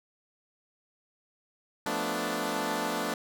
10% pulse chord, B half-diminished seventh, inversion second, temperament equal, 174.61 / 220 / 246.9 / 293.7 Hz, F3 / A3 / B3 / D4, 0 / 0 / 0 / 0 cents, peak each -30 / -26 / -27 / -25 dBFS, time 1.86-3.14 s, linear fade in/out 2 ms, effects none

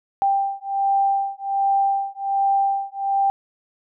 sine beating tone pair, 788 / 789.3 Hz, G5 / G5, +9 / +12 cents, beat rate 1.3 Hz, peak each -21 dBFS, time 0.22-3.3 s, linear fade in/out 0 ms, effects none

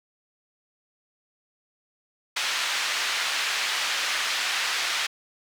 pink band-pass noise, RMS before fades -27 dBFS, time 2.36-5.07 s, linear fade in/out 10 ms, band 1600 to 4900 Hz, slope 12 dB/octave, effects none

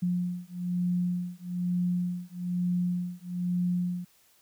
sine beating tone pair, 177.4 / 178.5 Hz, F3 / F3, +27 / +38 cents, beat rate 1.1 Hz, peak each -30 dBFS, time 0.02-4.05 s, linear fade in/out 10 ms, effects white hiss -63 dBFS RMS until 4.41 s

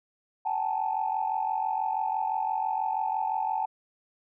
sine tone cluster, 762 / 847 / 893 Hz, G5 / G#5 / A5, -49 / +34 / +25 cents, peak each -30 dBFS, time 0.45-3.66 s, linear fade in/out 10 ms, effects tanh soft clip ceiling -17 dBFS

